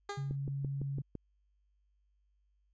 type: tone with exponential decay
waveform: 15% pulse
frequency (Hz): 405.6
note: G#4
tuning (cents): -41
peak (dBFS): -29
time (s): 0.09-0.36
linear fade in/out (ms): 5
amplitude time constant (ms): 57
type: tone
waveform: sine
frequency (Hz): 138.59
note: C#3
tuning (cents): 0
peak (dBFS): -34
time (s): 0.17-1.02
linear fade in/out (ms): 10
type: click train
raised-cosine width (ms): 3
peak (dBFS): -28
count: 6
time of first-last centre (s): 0.31-1.153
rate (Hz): 5.93
effects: added 50 Hz sine -70 dBFS peak until 2.73 s + resampled to 16000 Hz